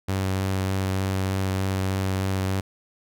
sawtooth tone with vibrato, 95.5 Hz, G2, 45 cents flat, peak -19 dBFS, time 0.08-2.61 s, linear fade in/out 10 ms, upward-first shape sine, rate 3.3 Hz, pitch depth 11 cents each way, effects none

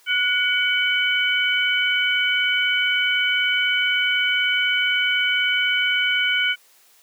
sine tone cluster, 1467 / 2262 / 3012 Hz, F#6 / C#7 / F#7, -15 / +34 / +30 cents, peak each -22 dBFS, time 0.06-6.56 s, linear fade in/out 50 ms, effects white hiss -55 dBFS RMS until 7.02 s + high-pass 400 Hz 12 dB/octave

